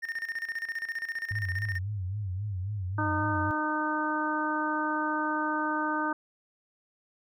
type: tone with tremolo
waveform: triangle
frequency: 1827 Hz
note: A#6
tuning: 35 cents flat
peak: -28 dBFS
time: 0.02-1.79 s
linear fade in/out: 20 ms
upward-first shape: square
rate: 15 Hz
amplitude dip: 75%
type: tone with vibrato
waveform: sine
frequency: 98 Hz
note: G2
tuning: in tune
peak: -30 dBFS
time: 1.31-3.51 s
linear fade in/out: 0 ms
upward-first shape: sine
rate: 3.7 Hz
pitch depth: 140 cents each way
type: harmonic tone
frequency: 305.8 Hz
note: D#4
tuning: 30 cents flat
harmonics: 1 / 2 / 3 / 4 / 5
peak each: -32 / -38 / -32 / -33 / -33 dBFS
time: 2.98-6.13 s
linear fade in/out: 5 ms
effects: none